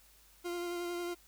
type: tone with vibrato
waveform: 40% pulse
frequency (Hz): 348.9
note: F4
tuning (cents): -2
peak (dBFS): -35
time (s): 0.44-1.15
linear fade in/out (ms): 20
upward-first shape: sine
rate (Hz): 11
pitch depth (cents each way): 17
effects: added 50 Hz sine -66 dBFS peak until 1.27 s + white hiss -63 dBFS RMS until 1.27 s